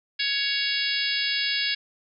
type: harmonic tone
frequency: 558 Hz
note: C#5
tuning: 11 cents sharp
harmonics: 3 / 4 / 5 / 6 / 7 / 8 / 9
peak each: -31 / -31 / -31 / -31 / -31 / -31 / -31 dBFS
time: 0.19-1.75 s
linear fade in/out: 10 ms
effects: none